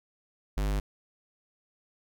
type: tone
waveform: square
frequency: 50.4 Hz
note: G1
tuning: 49 cents sharp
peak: -27 dBFS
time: 0.57-0.8 s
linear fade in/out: 5 ms
effects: none